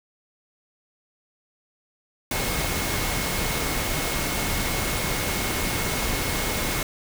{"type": "tone in noise", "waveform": "sine", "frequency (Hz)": 2171, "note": "C#7", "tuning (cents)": -37, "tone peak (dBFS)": -35, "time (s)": [2.31, 6.83], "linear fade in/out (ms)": 2, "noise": "pink", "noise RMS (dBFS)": -26, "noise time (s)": [2.31, 6.83], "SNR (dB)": -12, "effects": []}